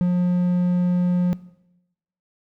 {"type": "tone", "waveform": "triangle", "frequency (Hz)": 178.3, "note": "F3", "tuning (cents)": 36, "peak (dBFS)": -14, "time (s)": [0.01, 1.33], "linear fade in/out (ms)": 0, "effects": ["noise-tail reverb RT60 0.9 s tail -19 dB re dry"]}